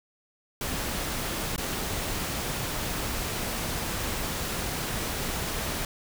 pink noise with dropouts, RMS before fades -31 dBFS, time 0.61-5.85 s, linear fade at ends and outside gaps 2 ms, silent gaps 1.562-1.579 s, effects none

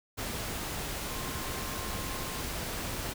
sine tone in noise, 1057 Hz, C6, 17 cents sharp, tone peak -45 dBFS, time 1.05-2.42 s, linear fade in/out 20 ms, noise pink, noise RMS -36 dBFS, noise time 0.17-3.14 s, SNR -12 dB, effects none

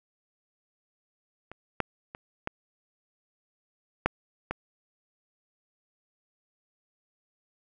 clicks, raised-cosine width 0.5 ms, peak -27 / -10 / -24 / -15 / -7 / -15 dBFS, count 6, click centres 1.516 / 1.803 / 2.149 / 2.474 / 4.06 / 4.51 s, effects none

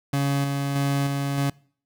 30% pulse tone with tremolo, 140 Hz, C#3, 18 cents sharp, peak -18 dBFS, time 0.13-1.5 s, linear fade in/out 5 ms, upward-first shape square, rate 1.6 Hz, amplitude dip 30%, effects noise-tail reverb RT60 0.5 s tail -24 dB re dry

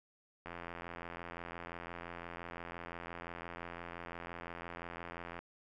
click train, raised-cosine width 0.5 ms, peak -29 dBFS, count 424, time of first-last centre 0.46-5.39 s, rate 85.8 Hz, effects none

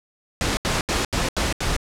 pink noise bursts, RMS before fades -22 dBFS, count 6, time 0.41-1.765 s, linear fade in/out 0 ms, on 160 ms, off 79 ms, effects low-pass 8000 Hz 12 dB/octave

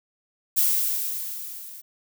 violet noise with level ramp, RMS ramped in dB -19 to -42 dBFS, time 0.56-1.82 s, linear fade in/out 20 ms, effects none

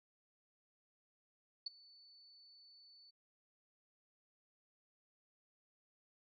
sine tone with ADSR envelope, 4484 Hz, C#8, 19 cents sharp, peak -36 dBFS, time 1.66-3.11 s, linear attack 7 ms, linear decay 16 ms, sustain -24 dB, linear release 14 ms, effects none

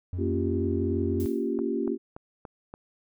triangle tone, 89.5 Hz, F2, 43 cents sharp, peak -27 dBFS, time 0.13-1.26 s, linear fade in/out 0 ms
sine chord, G half-diminished seventh, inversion first, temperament equal with one note detuned, 233.1 / 279.4 / 349.2 / 392 Hz, Bb3 / Db4 / F4 / G4, 0 / +14 / 0 / 0 cents, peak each -31 dBFS, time 0.17-1.98 s, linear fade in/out 50 ms
blue noise with exponential decay, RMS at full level -42 dBFS, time 1.2-1.55 s, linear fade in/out 0 ms, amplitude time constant 76 ms
click train, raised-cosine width 1 ms, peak -26 dBFS, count 5, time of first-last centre 1.59-2.739 s, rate 3.48 Hz
effects none

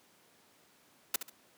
white noise with echo, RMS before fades -29 dBFS, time 1.14-1.16 s, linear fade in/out 5 ms, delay 69 ms, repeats 2, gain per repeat -10 dB, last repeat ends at 1.298 s, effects pink hiss -64 dBFS RMS until 1.57 s + high-pass 200 Hz 12 dB/octave

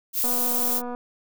violet noise, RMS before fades -24 dBFS, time 0.13-0.82 s, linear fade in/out 50 ms
click train, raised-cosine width 1 ms, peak -21 dBFS, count 174, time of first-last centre 0.24-0.949 s, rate 244 Hz
effects none

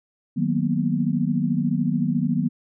sine chord, B major seventh, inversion first, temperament equal, 155.56 / 185 / 233.1 / 246.9 Hz, D#3 / F#3 / A#3 / B3, 0 / 0 / 0 / 0 cents, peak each -25 dBFS, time 0.36-2.49 s, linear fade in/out 20 ms, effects none

